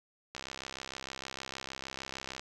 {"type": "click train", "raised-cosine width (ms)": 0.2, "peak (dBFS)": -22, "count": 137, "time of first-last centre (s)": [0.35, 2.395], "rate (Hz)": 66.5, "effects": []}